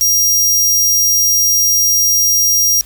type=tone; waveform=sawtooth; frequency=5700 Hz; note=F8; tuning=34 cents sharp; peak=-7 dBFS; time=0.01-2.81 s; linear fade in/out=0 ms; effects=added 48 Hz sine -38 dBFS peak until 2.85 s + white hiss -41 dBFS RMS until 2.85 s